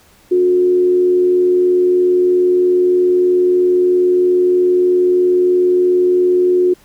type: tone with frequency modulation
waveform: sine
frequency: 361.3 Hz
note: F#4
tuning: 41 cents flat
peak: -9 dBFS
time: 0.31-6.74 s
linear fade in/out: 10 ms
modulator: 83.1 Hz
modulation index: 0.24
effects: pink hiss -49 dBFS RMS until 6.84 s